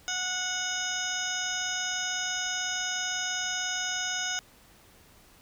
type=harmonic tone with a mistuned harmonic; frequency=734 Hz; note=F#5; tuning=14 cents flat; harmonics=1 / 2 / 3 / 4 / 5 / 7 / 8 / 9; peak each=-40 / -34 / -41 / -37 / -38 / -38 / -40 / -35 dBFS; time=0.08-4.39 s; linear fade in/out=0 ms; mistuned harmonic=8; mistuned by=+50 cents; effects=pink hiss -57 dBFS RMS until 5.41 s